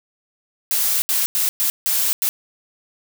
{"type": "noise bursts at uneven times", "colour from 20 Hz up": "blue", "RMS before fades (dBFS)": -19, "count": 6, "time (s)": [[0.71, 1.02], [1.09, 1.26], [1.35, 1.49], [1.6, 1.7], [1.86, 2.13], [2.22, 2.29]], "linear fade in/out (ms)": 0, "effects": []}